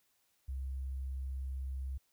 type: tone with sample-and-hold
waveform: sine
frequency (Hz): 66.2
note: C2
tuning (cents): +21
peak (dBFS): -36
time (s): 0.48-1.98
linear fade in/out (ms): 10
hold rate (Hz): 11025
effects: white hiss -75 dBFS RMS until 2.12 s